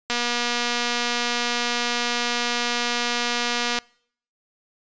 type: click train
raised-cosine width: 0.2 ms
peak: -7 dBFS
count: 886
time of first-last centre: 0.1-3.788 s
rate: 240 Hz
effects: noise-tail reverb RT60 0.6 s tail -26 dB re dry + resampled to 16000 Hz